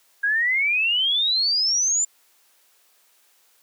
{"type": "exponential sweep", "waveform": "sine", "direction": "up", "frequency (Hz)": [1606, 7260], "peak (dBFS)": -18, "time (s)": [0.23, 2.05], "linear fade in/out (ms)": 10, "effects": ["white hiss -60 dBFS RMS until 3.62 s", "high-pass 400 Hz 12 dB/octave"]}